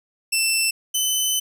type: tone pair in turn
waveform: 15% pulse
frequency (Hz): 2673 / 3031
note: E7 / F#7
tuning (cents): +23 / +41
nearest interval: major second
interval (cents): 218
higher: second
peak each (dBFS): -11 / -12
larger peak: first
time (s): 0.32-0.71 / 0.94-1.4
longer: second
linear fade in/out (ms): 10
effects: none